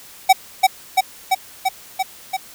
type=tone with echo; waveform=square; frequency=760 Hz; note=F#5; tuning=46 cents sharp; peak=-7 dBFS; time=0.29-0.33 s; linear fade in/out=10 ms; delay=340 ms; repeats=6; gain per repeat=-2 dB; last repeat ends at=2.37 s; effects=white hiss -42 dBFS RMS until 2.54 s